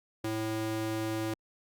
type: tone with high-pass filter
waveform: square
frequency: 110 Hz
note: A2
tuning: in tune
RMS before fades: -33 dBFS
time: 0.24-1.34 s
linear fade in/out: 5 ms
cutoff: 220 Hz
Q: 4.4
effects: Opus 48 kbps